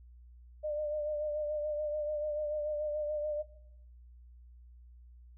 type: tone with vibrato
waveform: sine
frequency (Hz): 600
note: D5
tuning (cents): +37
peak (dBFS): -32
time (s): 0.63-3.43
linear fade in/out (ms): 20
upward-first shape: sine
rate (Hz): 6.9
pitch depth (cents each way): 32
effects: noise-tail reverb RT60 0.7 s tail -17 dB re dry + added 60 Hz sine -52 dBFS peak until 5.37 s